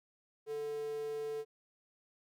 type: tone with high-pass filter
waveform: square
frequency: 146.83 Hz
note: D3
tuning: in tune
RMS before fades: -39 dBFS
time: 0.46-1.45 s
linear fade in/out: 50 ms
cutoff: 420 Hz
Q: 9.1
effects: none